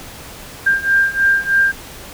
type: beating tone pair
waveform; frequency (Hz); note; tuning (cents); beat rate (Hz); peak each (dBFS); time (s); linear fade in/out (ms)
sine; 1591 / 1594.2; G6 / G6; +25 / +29; 3.2; -16 / -14; 0.66-1.72; 10
effects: pink hiss -35 dBFS RMS until 2.13 s